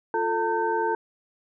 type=tone cluster; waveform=sine; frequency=350.3 / 441.4 / 905 / 1542 Hz; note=F4 / A4 / A5 / G6; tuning=+5 / +5 / +48 / -29 cents; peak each=-30 / -27 / -25 / -32 dBFS; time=0.14-0.95 s; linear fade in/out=2 ms; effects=none